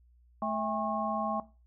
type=harmonic tone with a mistuned harmonic; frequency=217.4 Hz; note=A3; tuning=21 cents flat; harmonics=1 / 3 / 4 / 5; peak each=-35 / -35 / -35 / -35 dBFS; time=0.42-1.4 s; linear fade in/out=2 ms; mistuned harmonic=4; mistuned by=-130 cents; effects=noise-tail reverb RT60 0.3 s tail -17 dB re dry + added 60 Hz sine -59 dBFS peak until 1.66 s